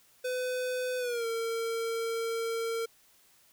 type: tone with pitch glide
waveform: square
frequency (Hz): 504 to 456.9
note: B4 to A#4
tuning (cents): +35 to -35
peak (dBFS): -31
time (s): 0.24-2.86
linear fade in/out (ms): 10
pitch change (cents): -170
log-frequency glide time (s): 0.98-1.26
effects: white hiss -63 dBFS RMS until 3.52 s